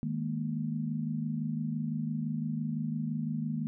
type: chord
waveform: sine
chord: D# suspended fourth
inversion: none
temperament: just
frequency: 155.56 / 207.4 / 233.3 Hz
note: D#3 / G#3 / A#3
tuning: 0 / -2 / +2 cents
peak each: -34 / -37 / -34 dBFS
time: 0.03-3.67 s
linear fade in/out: 0 ms
effects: none